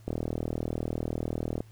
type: click train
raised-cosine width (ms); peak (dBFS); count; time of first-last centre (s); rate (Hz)
2; -17; 62; 0.08-1.605; 40
effects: added 110 Hz sine -50 dBFS peak until 1.71 s + pink hiss -62 dBFS RMS until 1.71 s